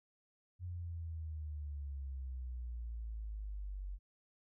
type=exponential sweep; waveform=sine; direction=down; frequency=90.2 to 46.25 Hz; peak=-40 dBFS; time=0.59-3.99 s; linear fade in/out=50 ms; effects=none